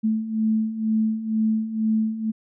sine beating tone pair, 217.8 / 219.9 Hz, A3 / A3, -17 / -1 cents, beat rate 2.1 Hz, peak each -26 / -21 dBFS, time 0.03-2.32 s, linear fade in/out 20 ms, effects none

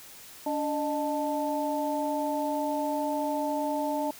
sine tone cluster, 289.2 / 611 / 881 Hz, D4 / D#5 / A5, -27 / -32 / +2 cents, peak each -31 dBFS, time 0.46-4.11 s, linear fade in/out 5 ms, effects white hiss -48 dBFS RMS until 4.19 s

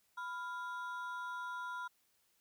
triangle ring-modulated tone, 1195 Hz, D6, 30 cents sharp, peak -35 dBFS, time 0.17-1.88 s, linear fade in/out 10 ms, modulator 202 Hz, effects white hiss -75 dBFS RMS until 2.4 s

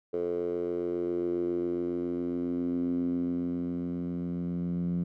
10% pulse tone with band-pass filter sweep, 87.31 Hz, F2, in tune, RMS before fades -31 dBFS, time 0.13-5.04 s, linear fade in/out 10 ms, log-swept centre 440 to 180 Hz, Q 5.3, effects none

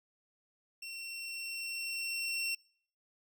25% pulse tone with level ramp, 2717 Hz, F7, 48 cents flat, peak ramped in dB -38 to -28 dBFS, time 0.82-2.55 s, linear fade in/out 5 ms, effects noise-tail reverb RT60 0.6 s tail -26 dB re dry

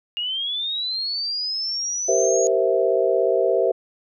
sine linear sweep, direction up, 2827 to 6700 Hz, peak -23 dBFS, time 0.17-2.47 s, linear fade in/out 0 ms
sine chord, C dominant seventh, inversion second, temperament equal with one note detuned, 386.4 / 466.2 / 523.3 / 659.3 Hz, G4 / Bb4 / C5 / E5, -25 / 0 / 0 / 0 cents, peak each -22 dBFS, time 2.08-3.72 s, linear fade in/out 10 ms
effects none

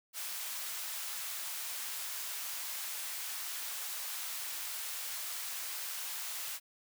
white high-pass noise, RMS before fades -40 dBFS, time 0.13-6.6 s, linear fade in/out 50 ms, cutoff 870 Hz, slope 12 dB/octave, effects none

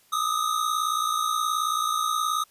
square tone pair together, 1216 / 1274.7 Hz, D#6 / D#6, -40 / +41 cents, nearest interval minor second, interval 81 cents, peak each -27 dBFS, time 0.12-2.44 s, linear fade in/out 10 ms, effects white hiss -60 dBFS RMS until 2.5 s + resampled to 32000 Hz

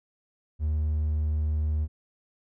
triangle tone, 76.6 Hz, D#2, 27 cents flat, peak -21 dBFS, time 0.59-1.88 s, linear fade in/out 50 ms, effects tanh soft clip ceiling -17 dBFS

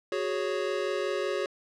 square chord, F# suspended second, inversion none, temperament equal, 370 / 415.3 / 554.4 Hz, F#4 / G#4 / C#5, 0 / 0 / 0 cents, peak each -33 dBFS, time 0.12-1.46 s, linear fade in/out 2 ms, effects low-pass 5000 Hz 12 dB/octave

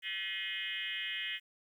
sine tone with frequency modulation, 2510 Hz, D#7, 15 cents sharp, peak -35 dBFS, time 0.02-1.4 s, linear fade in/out 50 ms, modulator 195 Hz, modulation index 3.8, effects 11-bit

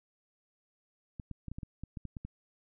clicks, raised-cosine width 5 ms, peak -28 dBFS, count 11, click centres 1.198 / 1.313 / 1.483 / 1.516 / 1.585 / 1.632 / 1.836 / 1.972 / 2.053 / 2.168 / 2.25 s, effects none

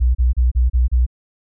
sine tone bursts, 61.4 Hz, B1, 9 cents flat, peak -11 dBFS, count 6, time 0-1.065 s, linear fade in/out 20 ms, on 150 ms, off 33 ms, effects none

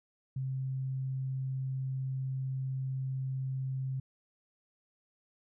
sine tone, 132.2 Hz, C3, 18 cents sharp, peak -32 dBFS, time 0.36-4 s, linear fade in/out 5 ms, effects none

